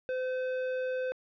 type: tone with tanh clipping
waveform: sine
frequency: 512 Hz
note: C5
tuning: 38 cents flat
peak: -32 dBFS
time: 0.09-1.12 s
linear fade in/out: 0 ms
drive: 14 dB
effects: low-pass 3000 Hz 12 dB/octave